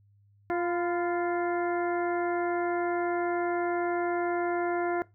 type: harmonic tone with a mistuned harmonic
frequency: 349.2 Hz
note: F4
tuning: in tune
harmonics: 1 / 2 / 3 / 4 / 5 / 6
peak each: -28 / -31 / -39 / -38 / -41 / -44 dBFS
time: 0.5-5.02 s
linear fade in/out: 0 ms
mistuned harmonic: 3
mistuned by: -45 cents
effects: noise-tail reverb RT60 0.2 s tail -19 dB re dry + added 101 Hz sine -59 dBFS peak until 5.14 s